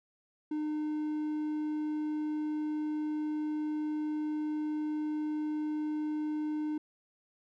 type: tone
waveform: triangle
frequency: 304.1 Hz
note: D#4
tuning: 40 cents flat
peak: -29 dBFS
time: 0.51-6.78 s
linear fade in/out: 5 ms
effects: none

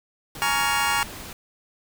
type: noise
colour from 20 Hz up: pink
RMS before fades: -38 dBFS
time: 0.35-1.33 s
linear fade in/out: 2 ms
type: chord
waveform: 25% pulse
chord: Bb minor seventh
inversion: third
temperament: just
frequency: 839.1 / 932.3 / 1118.8 / 1398.5 Hz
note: Ab5 / Bb5 / Db6 / F6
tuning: +18 / 0 / +16 / +2 cents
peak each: -23 dBFS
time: 0.42-1.03 s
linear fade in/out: 0 ms
effects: none

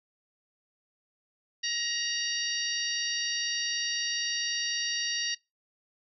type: harmonic tone with a mistuned harmonic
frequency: 944 Hz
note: A#5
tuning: 22 cents sharp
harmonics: 2 / 3 / 4 / 5 / 6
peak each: -36 / -36 / -38 / -33 / -35 dBFS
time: 1.63-5.35 s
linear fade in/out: 10 ms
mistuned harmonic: 5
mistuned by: -39 cents
effects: noise-tail reverb RT60 0.2 s tail -21 dB re dry

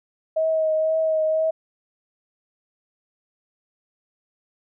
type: tone with vibrato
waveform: sine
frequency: 634 Hz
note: D#5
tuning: 32 cents sharp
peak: -18 dBFS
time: 0.36-1.51 s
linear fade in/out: 10 ms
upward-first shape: triangle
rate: 2 Hz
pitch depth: 23 cents each way
effects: none

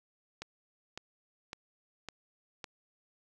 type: click train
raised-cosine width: 0.2 ms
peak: -23 dBFS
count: 5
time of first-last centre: 0.42-2.642 s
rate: 1.8 Hz
effects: none

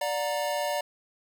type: chord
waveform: square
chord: D augmented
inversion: none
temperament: equal with one note detuned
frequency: 587.3 / 721.8 / 932.3 Hz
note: D5 / F#5 / A#5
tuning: 0 / -43 / 0 cents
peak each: -30 / -34 / -34 dBFS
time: 0.01-0.81 s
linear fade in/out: 5 ms
effects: none

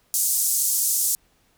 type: band-pass noise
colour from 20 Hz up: pink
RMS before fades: -22 dBFS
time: 0.14-1.15 s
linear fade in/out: 0 ms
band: 6800 to 15000 Hz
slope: 24 dB/octave
effects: pink hiss -63 dBFS RMS until 1.57 s

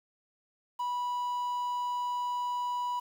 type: tone with quantisation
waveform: triangle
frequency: 980 Hz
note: B5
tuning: 14 cents flat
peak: -28 dBFS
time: 0.79-3 s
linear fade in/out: 10 ms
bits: 9
effects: none

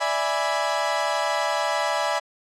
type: chord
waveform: 30% pulse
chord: E dominant seventh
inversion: third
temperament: equal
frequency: 587.3 / 659.3 / 830.6 / 987.8 Hz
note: D5 / E5 / G#5 / B5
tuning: 0 / 0 / 0 / 0 cents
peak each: -25 dBFS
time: 0-2.2 s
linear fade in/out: 20 ms
effects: low-pass 7000 Hz 12 dB/octave

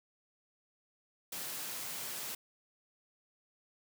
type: high-pass noise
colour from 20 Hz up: white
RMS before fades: -41 dBFS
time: 1.32-2.35 s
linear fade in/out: 5 ms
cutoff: 100 Hz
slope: 48 dB/octave
effects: none

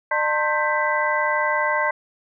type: tone cluster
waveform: sine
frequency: 602 / 903 / 1058 / 1566 / 1993 Hz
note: D5 / A5 / C6 / G6 / B6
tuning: +43 / +45 / +19 / -2 / +15 cents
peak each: -25 dBFS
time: 0.11-1.91 s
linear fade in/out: 5 ms
effects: none

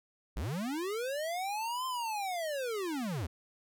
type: linear two-way sweep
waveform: square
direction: up then down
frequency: 41.2 to 1046.5 to 68.5 Hz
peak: -34 dBFS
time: 0.36-3.27 s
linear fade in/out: 10 ms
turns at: 1.86 s
effects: none

